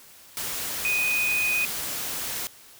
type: tone in noise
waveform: sine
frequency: 2489 Hz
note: D#7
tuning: in tune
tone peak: -22 dBFS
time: 0.85-1.65 s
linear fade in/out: 0 ms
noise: white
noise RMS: -31 dBFS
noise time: 0.37-2.47 s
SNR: +6 dB
effects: white hiss -50 dBFS RMS until 2.79 s